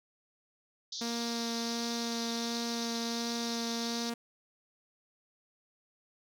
pink band-pass noise, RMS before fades -40 dBFS, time 0.92-4.1 s, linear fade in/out 5 ms, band 3500 to 6300 Hz, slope 96 dB/octave
sawtooth tone with vibrato, 233.1 Hz, A#3, in tune, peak -30 dBFS, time 1.01-4.14 s, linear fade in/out 5 ms, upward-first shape sine, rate 1.4 Hz, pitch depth 9 cents each way
effects none

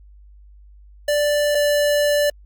square tone pair in turn, 587.3 / 585.1 Hz, D5 / D5, 0 / -7 cents, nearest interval unison, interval 7 cents, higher first, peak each -17 / -16 dBFS, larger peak second, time 1.08-1.55 / 1.55-2.3 s, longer second, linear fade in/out 5 ms, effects added 50 Hz sine -43 dBFS peak until 2.45 s + Opus 48 kbps

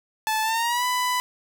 sawtooth tone with pitch glide, 872 to 995.9 Hz, A5 to B5, -16 to +14 cents, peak -18 dBFS, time 0.27-1.2 s, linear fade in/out 0 ms, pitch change +230 cents, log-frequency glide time 0.42-0.85 s, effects none

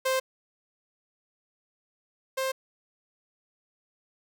sawtooth tone pair in turn, 523.3 / 527.9 Hz, C5 / C5, 0 / +15 cents, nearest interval unison, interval 15 cents, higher second, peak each -20 / -23 dBFS, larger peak first, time 0.05-0.2 / 2.37-2.52 s, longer neither, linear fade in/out 10 ms, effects none

